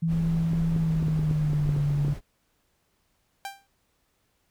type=tone with pitch glide; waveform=sine; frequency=164.81 to 144.31 Hz; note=E3 to D3; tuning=0 to -30 cents; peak=-22 dBFS; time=0.02-2.14 s; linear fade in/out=10 ms; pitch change=-230 cents; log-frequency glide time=0.69-1.83 s
type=noise; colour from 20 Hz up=brown; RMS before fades=-35 dBFS; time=0.07-2.21 s; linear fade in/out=50 ms
type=clicks; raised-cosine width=3 ms; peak=-20 dBFS; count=11; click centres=0.533 / 0.763 / 1.027 / 1.083 / 1.193 / 1.312 / 1.533 / 1.692 / 1.764 / 2.049 / 2.082 s
type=tone with exponential decay; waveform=sawtooth; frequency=789 Hz; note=G5; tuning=11 cents sharp; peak=-26 dBFS; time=3.45-3.67 s; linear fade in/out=1 ms; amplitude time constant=46 ms
effects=pink hiss -71 dBFS RMS until 4.5 s